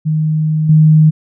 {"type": "tone with level steps", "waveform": "sine", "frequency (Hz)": 155.56, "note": "D#3", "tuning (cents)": 0, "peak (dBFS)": [-11, -4], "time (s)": [0.05, 1.11], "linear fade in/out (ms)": 20, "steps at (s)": 0.69, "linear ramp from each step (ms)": 5, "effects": []}